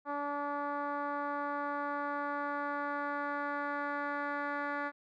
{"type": "tone with low-pass filter sweep", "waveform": "10% pulse", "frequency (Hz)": 287.9, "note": "D4", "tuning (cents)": -34, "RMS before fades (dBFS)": -36, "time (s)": [0.05, 4.92], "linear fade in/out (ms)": 50, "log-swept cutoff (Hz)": [1100, 1700], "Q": 1.9, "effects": []}